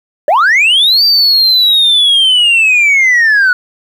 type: linear two-way sweep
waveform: sine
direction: up then down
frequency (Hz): 543 to 4699 to 1448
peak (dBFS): -3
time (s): 0.28-3.53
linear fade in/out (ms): 2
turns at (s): 1.04
effects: tanh soft clip ceiling -4 dBFS + 7-bit